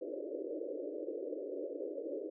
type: band-pass noise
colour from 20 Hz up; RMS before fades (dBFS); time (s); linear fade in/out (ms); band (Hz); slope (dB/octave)
white; -41; 0.01-2.3; 10; 290 to 580; 96
effects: none